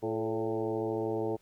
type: harmonic tone with a mistuned harmonic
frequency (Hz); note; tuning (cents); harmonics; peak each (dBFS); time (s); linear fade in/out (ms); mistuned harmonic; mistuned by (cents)
112.4; A2; +37; 1 / 2 / 3 / 4 / 5 / 6 / 7 / 8; -40 / -42 / -34 / -33 / -40 / -43 / -42 / -45; 0.02-1.37; 20; 4; -53
effects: pink hiss -67 dBFS RMS until 1.41 s